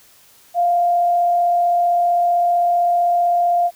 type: tone with frequency modulation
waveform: sine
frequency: 698.5 Hz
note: F5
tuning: in tune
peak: -13 dBFS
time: 0.54-3.71 s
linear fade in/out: 50 ms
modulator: 35.6 Hz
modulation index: 0.28
effects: white hiss -50 dBFS RMS until 3.75 s

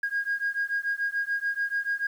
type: beating tone pair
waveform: sine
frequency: 1628 / 1634.9 Hz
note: G#6 / G#6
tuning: -35 / -28 cents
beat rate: 6.9 Hz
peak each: -28 dBFS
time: 0.03-2.07 s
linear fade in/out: 5 ms
effects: tanh soft clip ceiling -20 dBFS + 9-bit

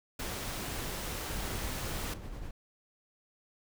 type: noise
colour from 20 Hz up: pink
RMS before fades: -38 dBFS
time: 0.19-2.14 s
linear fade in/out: 5 ms
type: noise with tremolo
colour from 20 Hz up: brown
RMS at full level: -39 dBFS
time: 1.33-2.51 s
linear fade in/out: 2 ms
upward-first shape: sine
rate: 10 Hz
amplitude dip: 40%
effects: none

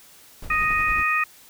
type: noise with tremolo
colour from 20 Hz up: brown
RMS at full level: -31 dBFS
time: 0.42-1.03 s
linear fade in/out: 5 ms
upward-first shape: triangle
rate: 11 Hz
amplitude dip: 70%
type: harmonic tone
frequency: 622.3 Hz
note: D#5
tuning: in tune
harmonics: 2 / 3 / 4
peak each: -23 / -24 / -23 dBFS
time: 0.5-1.24 s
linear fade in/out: 5 ms
effects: white hiss -50 dBFS RMS until 1.49 s

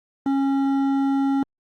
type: tone with hard clipping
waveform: sine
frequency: 273.9 Hz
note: C#4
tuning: 21 cents flat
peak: -20 dBFS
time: 0.26-1.43 s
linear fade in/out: 2 ms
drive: 9 dB
effects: Opus 24 kbps

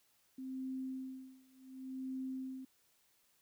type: tone with tremolo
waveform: sine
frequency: 261.6 Hz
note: C4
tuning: in tune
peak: -38 dBFS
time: 0.38-2.65 s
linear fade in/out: 5 ms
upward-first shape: sine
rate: 0.68 Hz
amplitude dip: 95%
effects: white hiss -73 dBFS RMS until 3.41 s

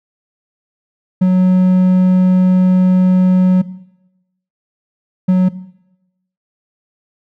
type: tone bursts at uneven times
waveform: triangle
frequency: 184.2 Hz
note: F#3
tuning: 7 cents flat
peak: -5 dBFS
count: 2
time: 1.21-3.62 / 5.28-5.49 s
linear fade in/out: 10 ms
effects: noise-tail reverb RT60 0.9 s tail -17 dB re dry

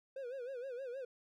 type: tone with vibrato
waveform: triangle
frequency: 511 Hz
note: C5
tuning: 41 cents flat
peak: -39 dBFS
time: 0.16-1.05 s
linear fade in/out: 5 ms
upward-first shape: sine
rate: 6.4 Hz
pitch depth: 130 cents each way
effects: none

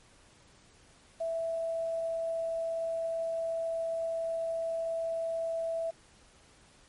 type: tone with quantisation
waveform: sine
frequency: 659.3 Hz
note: E5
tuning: in tune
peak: -30 dBFS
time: 1.2-5.91 s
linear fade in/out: 10 ms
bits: 9
effects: pink hiss -60 dBFS RMS until 6.88 s + MP3 48 kbps

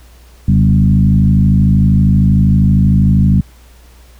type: tone with frequency modulation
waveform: sine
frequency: 136.4 Hz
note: C#3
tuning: 28 cents flat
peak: -6 dBFS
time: 0.48-3.41 s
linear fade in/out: 5 ms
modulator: 52.8 Hz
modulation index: 1.5
effects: added 60 Hz sine -39 dBFS peak until 4.19 s + pink hiss -47 dBFS RMS until 4.19 s

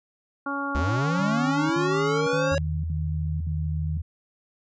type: harmonic tone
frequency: 280 Hz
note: C#4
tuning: 18 cents sharp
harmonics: 1 / 2 / 3 / 4 / 5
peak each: -31 / -37 / -35 / -32 / -31 dBFS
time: 0.46-2.55 s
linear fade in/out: 5 ms
type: linear sweep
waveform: square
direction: up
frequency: 65.7 to 559 Hz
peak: -24 dBFS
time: 0.75-2.58 s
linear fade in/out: 0 ms
type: tone bursts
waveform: sine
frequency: 154.8 Hz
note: D#3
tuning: 9 cents flat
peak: -28 dBFS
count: 5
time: 1.19-3.976 s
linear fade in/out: 5 ms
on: 510 ms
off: 59 ms
type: tone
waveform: sine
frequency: 81.4 Hz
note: E2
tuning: 21 cents flat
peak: -26 dBFS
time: 2.51-4.02 s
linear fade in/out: 10 ms
effects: resampled to 16000 Hz

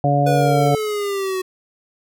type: harmonic tone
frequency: 142.6 Hz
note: C#3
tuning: 49 cents sharp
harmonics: 1 / 2 / 3 / 4 / 5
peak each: -17 / -23 / -28 / -21 / -18 dBFS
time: 0.04-0.75 s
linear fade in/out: 2 ms
type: exponential sweep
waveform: square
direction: down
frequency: 493.9 to 370 Hz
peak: -21 dBFS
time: 0.26-1.42 s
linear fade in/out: 10 ms
effects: none

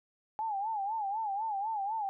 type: tone with vibrato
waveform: sine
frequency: 838 Hz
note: G#5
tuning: 15 cents sharp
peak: -31 dBFS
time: 0.39-2.09 s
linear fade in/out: 0 ms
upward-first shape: sine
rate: 4 Hz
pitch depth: 130 cents each way
effects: none

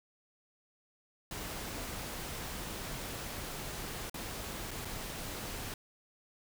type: noise with dropouts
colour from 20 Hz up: pink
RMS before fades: -41 dBFS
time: 1.31-5.74 s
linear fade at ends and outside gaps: 2 ms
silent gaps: 4.097-4.142 / 4.709-4.713 / 4.849-4.853 s
effects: none

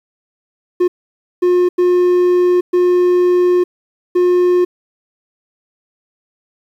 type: tone bursts at uneven times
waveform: triangle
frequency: 357.8 Hz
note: F4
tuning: 42 cents sharp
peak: -7 dBFS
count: 5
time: 0.8-0.88 / 1.42-1.69 / 1.78-2.61 / 2.73-3.64 / 4.15-4.65 s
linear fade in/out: 10 ms
effects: 8-bit

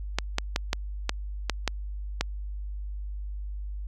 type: clicks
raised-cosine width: 0.2 ms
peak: -7 dBFS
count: 8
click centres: 0.186 / 0.384 / 0.561 / 0.731 / 1.094 / 1.497 / 1.677 / 2.21 s
effects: added 50 Hz sine -32 dBFS peak until 3.87 s

